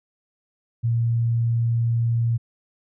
sine tone, 116.54 Hz, A#2, in tune, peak -18 dBFS, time 0.83-2.38 s, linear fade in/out 20 ms, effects none

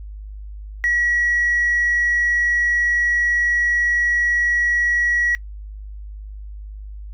triangle tone with tanh clipping, 1922 Hz, B6, 48 cents flat, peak -16 dBFS, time 0.84-5.35 s, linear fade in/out 0 ms, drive 5 dB, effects noise-tail reverb RT60 0.1 s tail -22 dB re dry + added 51 Hz sine -31 dBFS peak until 7.13 s

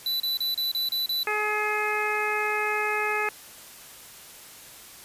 square tone bursts, 3977 Hz, B7, 11 cents sharp, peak -25 dBFS, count 7, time 0.06-1.232 s, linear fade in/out 2 ms, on 140 ms, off 32 ms
harmonic tone, 422.8 Hz, G#4, 31 cents sharp, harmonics 1 / 2 / 3 / 4 / 5 / 6, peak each -31 / -31 / -31 / -31 / -31 / -31 dBFS, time 1.27-3.29 s, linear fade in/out 2 ms
effects white hiss -46 dBFS RMS until 5.04 s + resampled to 32000 Hz

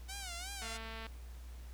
5% pulse tone with vibrato, 742 Hz, F#5, 5 cents sharp, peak -31 dBFS, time 0.08-0.78 s, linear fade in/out 20 ms, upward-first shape sine, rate 2.8 Hz, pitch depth 140 cents each way
click train, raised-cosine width 0.3 ms, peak -31 dBFS, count 101, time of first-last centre 0.62-1.066 s, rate 224 Hz
effects added 60 Hz sine -46 dBFS peak until 1.73 s + pink hiss -61 dBFS RMS until 1.73 s

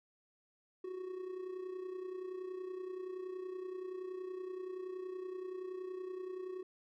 triangle tone with amplitude modulation, 370.1 Hz, F#4, in tune, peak -36 dBFS, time 0.84-6.63 s, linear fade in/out 5 ms, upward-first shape sine, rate 30.6 Hz, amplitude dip 60%, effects none

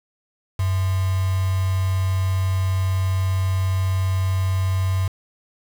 sine tone with quantisation, 94.1 Hz, F#2, 30 cents sharp, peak -18 dBFS, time 0.59-5.08 s, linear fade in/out 5 ms, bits 5, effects none

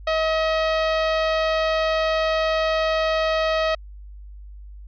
sawtooth tone, 637 Hz, D#5, 41 cents sharp, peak -15 dBFS, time 0.07-3.75 s, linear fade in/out 5 ms, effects added 50 Hz sine -37 dBFS peak until 4.87 s + resampled to 11025 Hz

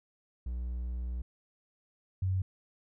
triangle / sine tone pair in turn, 60.8 / 94 Hz, B1 / F#2, -26 / +28 cents, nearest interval minor sixth, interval 754 cents, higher second, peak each -31 / -27 dBFS, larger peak second, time 0.46-1.22 / 2.22-2.42 s, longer first, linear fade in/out 5 ms, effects none

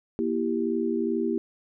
sine chord, E diminished, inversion second, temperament equal with one note detuned, 237.6 / 329.6 / 392 Hz, Bb3 / E4 / G4, +33 / 0 / 0 cents, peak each -28 dBFS, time 0.19-1.38 s, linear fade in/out 0 ms, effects none

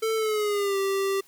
square tone with pitch glide, 444 to 391 Hz, A4 to G4, +16 to -4 cents, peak -24 dBFS, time 0.02-1.21 s, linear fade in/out 10 ms, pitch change -220 cents, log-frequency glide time 0.15-0.78 s, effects white hiss -57 dBFS RMS until 1.27 s

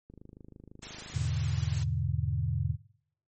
click train, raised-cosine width 3 ms, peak -36 dBFS, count 32, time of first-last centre 0.1-1.292 s, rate 26 Hz
white noise, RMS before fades -42 dBFS, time 0.82-1.84 s, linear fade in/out 10 ms
sine chord, E dominant seventh, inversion none, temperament equal, 82.41 / 103.83 / 123.47 / 146.83 Hz, E2 / G#2 / B2 / D3, 0 / 0 / 0 / 0 cents, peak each -33 dBFS, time 1.12-2.77 s, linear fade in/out 50 ms
effects noise-tail reverb RT60 0.7 s tail -23 dB re dry + MP3 32 kbps

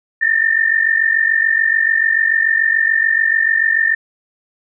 sine tone pair together, 1782.1 / 1829 Hz, A6 / A#6, +22 / -33 cents, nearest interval unison, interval 45 cents, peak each -14 / -15 dBFS, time 0.21-3.95 s, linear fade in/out 10 ms, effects none

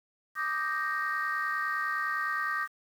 sine chord, Eb major seventh, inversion third, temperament equal, 1174.7 / 1244.5 / 1568 / 1864.7 Hz, D6 / Eb6 / G6 / Bb6, 0 / 0 / 0 / 0 cents, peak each -33 / -35 / -33 / -32 dBFS, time 0.35-2.68 s, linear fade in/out 50 ms, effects tanh soft clip ceiling -22 dBFS + 9-bit

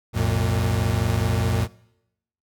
35% pulse tone cluster, 64.1 / 89.9 / 114.6 Hz, C2 / F#2 / A#2, -35 / -49 / -29 cents, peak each -29 / -21 / -21 dBFS, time 0.13-1.68 s, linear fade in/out 50 ms, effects noise-tail reverb RT60 0.8 s tail -21 dB re dry

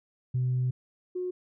sine tone pair in turn, 126.6 / 363.3 Hz, B2 / F#4, +43 / -32 cents, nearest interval octave + tritone, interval 1825 cents, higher second, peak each -23 / -29 dBFS, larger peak first, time 0.34-0.71 / 1.15-1.31 s, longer first, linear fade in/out 10 ms, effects tanh soft clip ceiling -21 dBFS

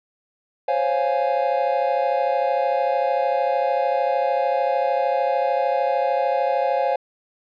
triangle chord, Db major seventh, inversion third, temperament equal with one note detuned, 523.3 / 556.6 / 698.5 / 830.6 Hz, C5 / Db5 / F5 / Ab5, 0 / +7 / 0 / 0 cents, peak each -22 dBFS, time 0.68-6.96 s, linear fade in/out 5 ms, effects resampled to 11025 Hz

